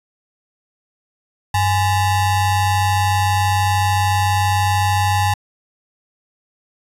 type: ring-modulated tone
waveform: square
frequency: 463.5 Hz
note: A#4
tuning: 10 cents flat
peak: -12 dBFS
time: 1.54-5.34 s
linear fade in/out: 5 ms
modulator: 367 Hz
effects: resampled to 32000 Hz